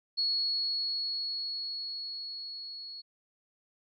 sine tone with level ramp, 4352 Hz, C#8, 33 cents flat, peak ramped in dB -26 to -41 dBFS, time 0.17-3.02 s, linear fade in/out 20 ms, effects none

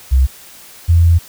sine tone pair in turn, 65.41 / 84.58 Hz, C2 / E2, 0 / +45 cents, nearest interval major third, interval 445 cents, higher second, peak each -7 / -6 dBFS, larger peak second, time 0.11-0.27 / 0.88-1.19 s, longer second, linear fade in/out 20 ms, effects white hiss -39 dBFS RMS until 1.28 s

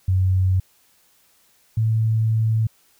sine tone pair in turn, 93.4 / 111.07 Hz, F#2 / A2, +17 / +17 cents, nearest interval minor third, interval 300 cents, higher second, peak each -15 / -16 dBFS, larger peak first, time 0.08-0.6 / 1.77-2.67 s, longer second, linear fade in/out 5 ms, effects white hiss -59 dBFS RMS until 2.99 s

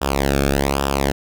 sawtooth tone with flanger, 69.3 Hz, C#2, in tune, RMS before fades -19 dBFS, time 0.01-1.12 s, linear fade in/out 10 ms, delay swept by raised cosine 0.47 to 1.03 ms, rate 1.2 Hz, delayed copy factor -0.8, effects none

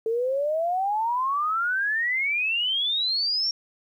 sine exponential sweep, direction up, 440 to 5588 Hz, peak -22 dBFS, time 0.06-3.51 s, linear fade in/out 2 ms, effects 10-bit

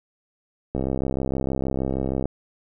click train, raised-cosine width 2 ms, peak -12 dBFS, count 101, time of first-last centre 0.75-2.256 s, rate 66.4 Hz, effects none

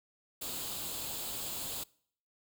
white noise with comb filter, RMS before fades -39 dBFS, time 0.41-1.84 s, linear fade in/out 10 ms, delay 0.26 ms, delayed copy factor +0.6, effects noise-tail reverb RT60 0.6 s tail -24 dB re dry

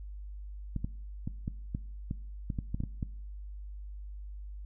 clicks, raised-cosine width 5 ms, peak -21 dBFS, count 12, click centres 0.763 / 0.845 / 1.275 / 1.479 / 1.749 / 2.111 / 2.502 / 2.588 / 2.745 / 2.804 / 2.837 / 3.028 s, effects noise-tail reverb RT60 0.6 s tail -20 dB re dry + added 50 Hz sine -40 dBFS peak until 4.65 s

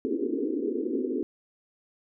pink band-pass noise, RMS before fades -29 dBFS, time 0.05-1.23 s, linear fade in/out 0 ms, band 240 to 460 Hz, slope 96 dB/octave, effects none

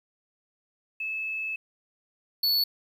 sine / square tone pair in turn, 2606 / 4432 Hz, E7 / C#8, -20 / -1 cents, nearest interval major sixth, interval 919 cents, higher second, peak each -29 / -22 dBFS, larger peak second, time 1-1.56 / 2.43-2.64 s, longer first, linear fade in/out 5 ms, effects 10-bit

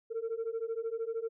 sine beating tone pair, 447.3 / 460.3 Hz, A4 / A#4, +28 / -22 cents, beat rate 13 Hz, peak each -35 / -34 dBFS, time 0.1-1.29 s, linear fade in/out 20 ms, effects tanh soft clip ceiling -29 dBFS

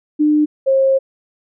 sine tone pair in turn, 300.9 / 536.1 Hz, D4 / C5, +42 / +42 cents, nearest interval minor seventh, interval 1000 cents, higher second, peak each -10 dBFS, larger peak neither, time 0.19-0.46 / 0.66-0.99 s, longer second, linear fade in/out 20 ms, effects none

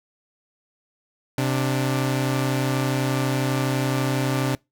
sawtooth tone pair together, 130.81 / 293.7 Hz, C3 / D4, 0 / 0 cents, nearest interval octave + major second, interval 1400 cents, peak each -18 / -22 dBFS, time 1.38-4.55 s, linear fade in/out 2 ms, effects noise-tail reverb RT60 0.2 s tail -24 dB re dry

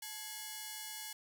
5% pulse ring-modulated tone, 1267 Hz, D#6, 31 cents sharp, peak -28 dBFS, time 0.02-1.13 s, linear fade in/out 5 ms, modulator 398 Hz, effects none

